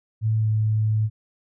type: tone with pitch glide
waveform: sine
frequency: 110 to 108.42 Hz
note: A2 to A2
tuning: 0 to -25 cents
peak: -18 dBFS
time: 0.21-1.1 s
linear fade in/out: 50 ms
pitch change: -25 cents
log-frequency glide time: 0.38-0.48 s
effects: none